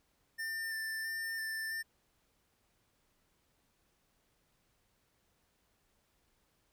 square tone with vibrato, 1788 Hz, A6, 27 cents sharp, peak -37 dBFS, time 0.38-1.83 s, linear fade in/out 20 ms, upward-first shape square, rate 1.5 Hz, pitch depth 12 cents each way, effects pink hiss -75 dBFS RMS until 6.72 s

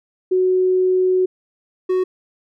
sine / triangle tone pair in turn, 370 / 370 Hz, F#4 / F#4, 0 / 0 cents, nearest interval unison, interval 0 cents, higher neither, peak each -13 dBFS, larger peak neither, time 0.31-1.26 / 1.89-2.04 s, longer first, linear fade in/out 10 ms, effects none

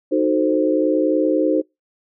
sine chord, D# diminished seventh, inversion none, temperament equal with one note detuned, 309.5 / 370 / 440 / 523.3 Hz, D#4 / F#4 / A4 / C5, -9 / 0 / 0 / 0 cents, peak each -18 / -22 / -23 / -20 dBFS, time 0.11-1.62 s, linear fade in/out 20 ms, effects noise-tail reverb RT60 0.2 s tail -26 dB re dry

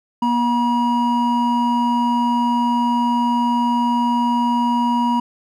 triangle tone pair together, 240 / 960 Hz, B3 / B5, -49 / -49 cents, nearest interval 2 octaves, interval 2400 cents, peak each -16 dBFS, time 0.22-5.2 s, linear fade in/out 5 ms, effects none

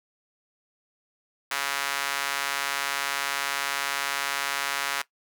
sawtooth tone with high-pass filter, 140 Hz, C#3, 18 cents sharp, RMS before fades -29 dBFS, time 1.51-5.02 s, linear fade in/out 5 ms, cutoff 1400 Hz, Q 1.1, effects noise-tail reverb RT60 0.1 s tail -18 dB re dry

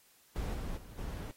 brown noise with level steps, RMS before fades -36 / -39 / -50 / -40 dBFS, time 0.36-1.31 s, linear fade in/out 0 ms, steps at 0.54 / 0.76 / 0.97 s, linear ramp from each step 20 ms, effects white hiss -65 dBFS RMS until 1.36 s + AAC 48 kbps

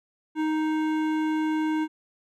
sine tone with hard clipping, 311.7 Hz, D#4, 3 cents sharp, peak -25 dBFS, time 0.35-1.88 s, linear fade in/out 50 ms, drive 14 dB, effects none

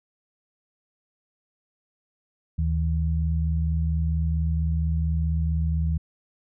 sine tone pair together, 76.5 / 160.89 Hz, D#2 / E3, -29 / -42 cents, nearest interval octave + minor second, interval 1287 cents, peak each -22 / -27 dBFS, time 2.58-5.98 s, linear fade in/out 10 ms, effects none

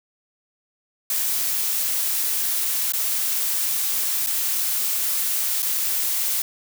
blue noise with dropouts, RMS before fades -23 dBFS, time 1.1-6.42 s, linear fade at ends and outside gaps 2 ms, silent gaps 2.922-2.935 / 4.263-4.27 / 5.622-5.627 s, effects none

